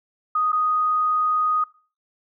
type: tone with dropouts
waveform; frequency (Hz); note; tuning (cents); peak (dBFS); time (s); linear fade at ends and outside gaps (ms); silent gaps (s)
sine; 1244.5; D#6; 0; -18; 0.35-1.64; 5; 0.52-0.528
effects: noise-tail reverb RT60 0.4 s tail -22 dB re dry